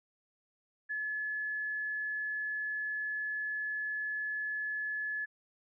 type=tone; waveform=sine; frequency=1713 Hz; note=A6; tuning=47 cents flat; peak=-33 dBFS; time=0.89-5.26 s; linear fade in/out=20 ms; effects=none